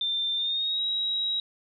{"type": "tone with pitch glide", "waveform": "sine", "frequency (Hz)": [3580, 3837], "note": ["A7", "A#7"], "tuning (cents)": [29, 49], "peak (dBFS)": -25, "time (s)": [0.01, 1.4], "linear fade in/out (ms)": 2, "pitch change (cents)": 120, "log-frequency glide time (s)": [0.36, 0.83], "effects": []}